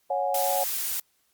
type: chord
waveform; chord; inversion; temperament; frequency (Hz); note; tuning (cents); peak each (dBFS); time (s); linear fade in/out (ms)
sine; C# suspended fourth; none; equal with one note detuned; 554.4 / 732.3 / 830.6; C#5 / F#5 / G#5; 0 / -18 / 0; -28 / -27 / -30; 0.1-0.64; 5
type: noise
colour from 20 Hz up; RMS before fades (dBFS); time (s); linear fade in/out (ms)
blue; -29; 0.34-1; 5
effects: white hiss -69 dBFS RMS until 1.33 s + Opus 48 kbps